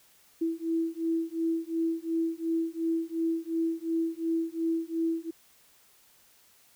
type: beating tone pair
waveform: sine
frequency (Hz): 327.5 / 330.3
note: E4 / E4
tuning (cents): -11 / +4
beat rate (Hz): 2.8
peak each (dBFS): -30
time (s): 0.41-5.31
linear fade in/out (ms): 10
effects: white hiss -61 dBFS RMS until 6.75 s